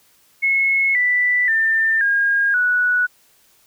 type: tone with pitch steps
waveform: sine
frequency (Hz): 2181 / 1977 / 1792.1 / 1624.5 / 1472.6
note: C#7 / B6 / A6 / G#6 / F#6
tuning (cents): -29 / +1 / +31 / -39 / -9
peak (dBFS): -14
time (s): 0.42-3.07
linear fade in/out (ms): 20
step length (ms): 530
effects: white hiss -56 dBFS RMS until 3.66 s